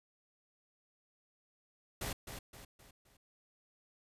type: noise with echo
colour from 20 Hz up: pink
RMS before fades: -39 dBFS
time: 2.01-2.13 s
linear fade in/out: 5 ms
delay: 260 ms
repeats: 4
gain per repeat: -7 dB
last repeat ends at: 3.17 s
effects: resampled to 32000 Hz